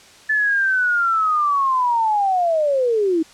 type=linear sweep; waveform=sine; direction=down; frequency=1748 to 310 Hz; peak=-15 dBFS; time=0.29-3.23 s; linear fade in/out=10 ms; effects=white hiss -46 dBFS RMS until 3.33 s + low-pass 7000 Hz 12 dB/octave